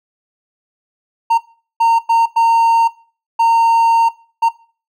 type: tone bursts at uneven times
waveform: triangle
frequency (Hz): 918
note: A#5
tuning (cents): -27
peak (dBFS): -7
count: 6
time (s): 1.3-1.38 / 1.8-1.99 / 2.09-2.26 / 2.36-2.88 / 3.39-4.09 / 4.42-4.49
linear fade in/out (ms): 10
effects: noise-tail reverb RT60 0.4 s tail -19 dB re dry